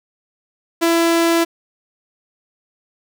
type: tone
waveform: sawtooth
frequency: 334.6 Hz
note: E4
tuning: 26 cents sharp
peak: -9 dBFS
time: 0.81-1.45 s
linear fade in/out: 20 ms
effects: none